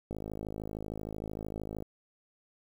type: click train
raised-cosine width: 2 ms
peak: -25 dBFS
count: 92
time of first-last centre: 0.11-1.824 s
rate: 53.1 Hz
effects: 9-bit